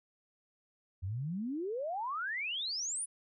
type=exponential sweep; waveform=sine; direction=up; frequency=86 to 10160 Hz; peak=-34 dBFS; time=1.02-3.06 s; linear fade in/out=20 ms; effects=none